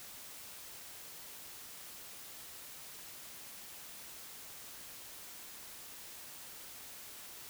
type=silence; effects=white hiss -50 dBFS RMS until 7.49 s